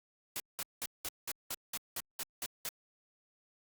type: noise bursts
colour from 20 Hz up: white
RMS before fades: -38 dBFS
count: 11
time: 0.36-2.689 s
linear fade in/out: 0 ms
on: 39 ms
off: 190 ms
effects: Opus 48 kbps